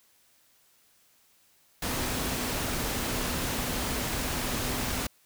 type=tone in noise; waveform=sine; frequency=250 Hz; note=B3; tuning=21 cents sharp; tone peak=-40 dBFS; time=1.82-5.07 s; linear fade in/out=5 ms; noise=pink; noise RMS=-31 dBFS; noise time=1.82-5.07 s; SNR=-12 dB; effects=white hiss -64 dBFS RMS until 5.25 s